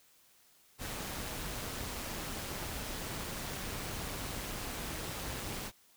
pink noise with amplitude modulation, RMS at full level -38 dBFS, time 0.78-5.72 s, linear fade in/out 50 ms, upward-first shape sine, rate 199 Hz, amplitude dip 45%, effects white hiss -65 dBFS RMS until 5.96 s

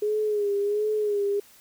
sine tone with vibrato, 415.3 Hz, G#4, in tune, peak -22 dBFS, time 0.02-1.4 s, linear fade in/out 5 ms, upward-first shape sine, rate 1.4 Hz, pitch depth 55 cents each way, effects white hiss -54 dBFS RMS until 1.6 s

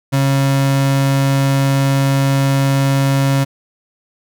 35% pulse tone, 137 Hz, C#3, 20 cents flat, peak -10 dBFS, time 0.12-3.45 s, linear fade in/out 20 ms, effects none

